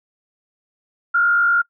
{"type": "tone with frequency modulation", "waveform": "sine", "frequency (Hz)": 1403, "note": "F6", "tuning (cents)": 8, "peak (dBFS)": -13, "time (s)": [1.14, 1.62], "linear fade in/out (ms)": 10, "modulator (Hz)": 51.7, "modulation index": 0.65, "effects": ["noise-tail reverb RT60 0.1 s tail -24 dB re dry"]}